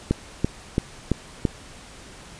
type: click train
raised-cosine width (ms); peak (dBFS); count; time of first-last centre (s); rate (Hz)
3; -6; 5; 0.11-1.452; 2.98
effects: pink hiss -44 dBFS RMS until 2.39 s + resampled to 22050 Hz